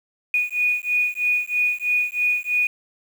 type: beating tone pair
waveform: sine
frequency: 2464 / 2467.1 Hz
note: D#7 / D#7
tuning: -17 / -15 cents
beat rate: 3.1 Hz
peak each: -22 / -22 dBFS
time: 0.34-2.67 s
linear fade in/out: 2 ms
effects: 7-bit